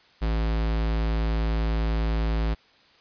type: tone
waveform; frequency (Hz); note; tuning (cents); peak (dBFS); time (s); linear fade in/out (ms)
square; 55; A1; 0; -23; 0.21-2.55; 20
effects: white hiss -57 dBFS RMS until 3 s + resampled to 11025 Hz